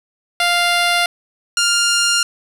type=tone pair in turn; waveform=10% pulse; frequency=698.5 / 1400.4 Hz; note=F5 / F6; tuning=0 / +4 cents; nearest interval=octave; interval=1204 cents; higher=second; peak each=-5 dBFS; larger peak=neither; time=0.4-1.06 / 1.57-2.23 s; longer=neither; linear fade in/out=2 ms; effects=low-pass 11000 Hz 12 dB/octave + 7-bit